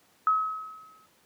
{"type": "tone with exponential decay", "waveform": "sine", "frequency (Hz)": 1281, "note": "E6", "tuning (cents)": -50, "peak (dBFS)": -18, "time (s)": [0.27, 1.06], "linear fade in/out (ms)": 1, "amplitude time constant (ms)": 170, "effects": ["pink hiss -63 dBFS RMS until 1.25 s", "high-pass 150 Hz 12 dB/octave"]}